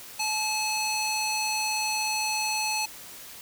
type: tone with band-pass filter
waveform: square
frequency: 861 Hz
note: A5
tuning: 38 cents flat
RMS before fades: -28 dBFS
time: 0.19-2.86 s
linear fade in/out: 10 ms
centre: 5400 Hz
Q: 0.71
effects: white hiss -44 dBFS RMS until 3.41 s